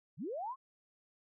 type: linear sweep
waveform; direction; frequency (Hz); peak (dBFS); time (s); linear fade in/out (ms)
sine; up; 108.7 to 1108.7; -37; 0.17-0.56; 50
effects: none